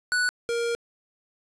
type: tone pair in turn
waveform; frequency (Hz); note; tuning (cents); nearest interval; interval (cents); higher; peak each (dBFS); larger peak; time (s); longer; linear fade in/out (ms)
square; 1480 / 469; F#6 / A#4; 0 / +11; octave + minor sixth; 1989; first; -22 / -25; first; 0.12-0.29 / 0.49-0.75; second; 0
effects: resampled to 24000 Hz + 8-bit